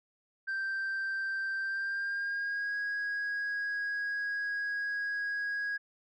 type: tone with pitch glide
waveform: sine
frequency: 1568 to 1650.7 Hz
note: G6 to G#6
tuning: 0 to -11 cents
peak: -29 dBFS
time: 0.47-5.78 s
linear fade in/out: 20 ms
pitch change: +89 cents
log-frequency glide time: 1.61-2.77 s
effects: tanh soft clip ceiling -30 dBFS